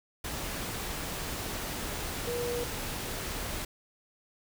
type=tone in noise; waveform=sine; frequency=481.7 Hz; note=B4; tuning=43 cents flat; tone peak=-31 dBFS; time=2.27-2.64 s; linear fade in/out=5 ms; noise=pink; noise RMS=-36 dBFS; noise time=0.24-3.65 s; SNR=+2 dB; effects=none